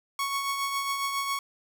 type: tone with tremolo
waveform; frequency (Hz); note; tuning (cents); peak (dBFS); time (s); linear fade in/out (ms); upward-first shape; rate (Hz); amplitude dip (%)
sawtooth; 1108.7; C#6; 0; -22; 0.19-1.39; 2; triangle; 7.3; 45
effects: none